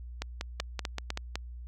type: two click trains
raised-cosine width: 0.2 ms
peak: -15 / -16 dBFS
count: 4 / 6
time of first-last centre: 0.6-1.356 / 0.22-1.174 s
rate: 3.97 / 5.24 Hz
effects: added 60 Hz sine -40 dBFS peak until 1.67 s